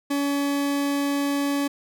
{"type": "tone", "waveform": "40% pulse", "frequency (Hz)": 282.9, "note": "C#4", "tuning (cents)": 35, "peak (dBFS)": -21, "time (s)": [0.1, 1.68], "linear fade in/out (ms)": 10, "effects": []}